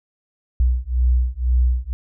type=beating tone pair; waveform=sine; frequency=60.9 / 62.9 Hz; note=B1 / B1; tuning=-24 / +32 cents; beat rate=2 Hz; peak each=-18 dBFS; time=0.6-1.93 s; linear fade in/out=0 ms; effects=none